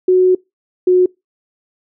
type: tone pair in turn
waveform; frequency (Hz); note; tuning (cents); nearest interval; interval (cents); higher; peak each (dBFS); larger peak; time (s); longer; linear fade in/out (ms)
sine; 368.4 / 364.6; F#4 / F#4; -7 / -25; unison; 18; first; -7; neither; 0.08-0.35 / 0.87-1.06; first; 5
effects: noise-tail reverb RT60 0.2 s tail -24 dB re dry